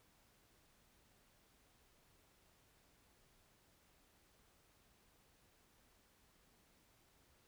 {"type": "silence", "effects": ["pink hiss -72 dBFS RMS until 7.47 s"]}